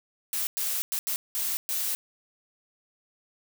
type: noise bursts at uneven times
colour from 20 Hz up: blue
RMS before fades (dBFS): -29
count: 6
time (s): 0.33-0.47 / 0.57-0.82 / 0.92-0.99 / 1.07-1.16 / 1.35-1.57 / 1.69-1.95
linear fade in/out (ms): 0
effects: none